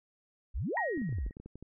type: exponential two-way sweep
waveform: sine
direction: up then down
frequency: 41 to 987.8 to 41 Hz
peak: -31 dBFS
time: 0.54-1.3 s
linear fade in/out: 20 ms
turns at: 0.78 s
type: tone with exponential decay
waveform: sine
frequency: 1885 Hz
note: A#6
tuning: 19 cents sharp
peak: -29 dBFS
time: 0.77-1.33 s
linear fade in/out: 1 ms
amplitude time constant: 120 ms
type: clicks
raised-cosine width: 3 ms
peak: -33 dBFS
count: 12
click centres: 0.975 / 1.017 / 1.092 / 1.126 / 1.185 / 1.264 / 1.309 / 1.369 / 1.4 / 1.46 / 1.556 / 1.626 s
effects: none